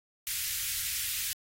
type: band-stop noise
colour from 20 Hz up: white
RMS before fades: -33 dBFS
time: 0.27-1.33 s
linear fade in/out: 0 ms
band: 110 to 1800 Hz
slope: 24 dB/octave
effects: AAC 48 kbps